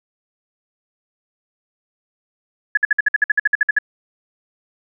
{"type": "tone bursts", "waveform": "sine", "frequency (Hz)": 1697, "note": "G#6", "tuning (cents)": 37, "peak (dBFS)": -10, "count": 14, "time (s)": [2.75, 3.787], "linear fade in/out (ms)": 5, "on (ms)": 23, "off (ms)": 55, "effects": []}